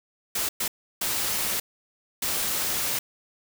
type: noise bursts at uneven times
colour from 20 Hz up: white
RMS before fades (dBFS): -27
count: 4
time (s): 0.35-0.49 / 0.6-0.68 / 1.01-1.6 / 2.22-2.99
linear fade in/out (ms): 5
effects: none